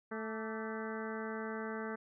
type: harmonic tone with a mistuned harmonic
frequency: 220 Hz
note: A3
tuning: in tune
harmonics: 1 / 2 / 3 / 4 / 5 / 6 / 7 / 8 / 9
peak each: -42 / -42 / -49 / -49 / -49 / -50 / -47 / -52 / -53 dBFS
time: 0.11-1.96 s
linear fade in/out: 10 ms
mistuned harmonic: 5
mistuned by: +92 cents
effects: none